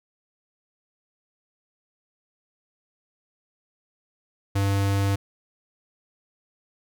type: tone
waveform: square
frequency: 99 Hz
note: G2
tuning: 18 cents sharp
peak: -21 dBFS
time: 4.55-5.16 s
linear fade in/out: 10 ms
effects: none